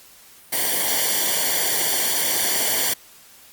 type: noise with comb filter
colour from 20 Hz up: white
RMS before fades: -21 dBFS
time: 0.52-2.94 s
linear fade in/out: 10 ms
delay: 0.77 ms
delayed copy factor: -0.8
effects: white hiss -48 dBFS RMS until 3.52 s + Opus 48 kbps